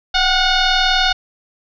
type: tone with frequency modulation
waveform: sine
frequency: 1442 Hz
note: F#6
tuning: 45 cents flat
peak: -12 dBFS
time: 0.14-1.13 s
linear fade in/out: 10 ms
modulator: 731 Hz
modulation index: 4.2
effects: none